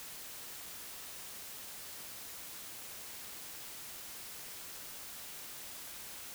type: silence
effects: white hiss -47 dBFS RMS until 6.34 s